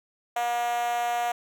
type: tone with high-pass filter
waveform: 5% pulse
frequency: 238.9 Hz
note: A#3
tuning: 43 cents sharp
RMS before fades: -27 dBFS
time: 0.36-1.32 s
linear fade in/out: 5 ms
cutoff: 680 Hz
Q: 9.5
effects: none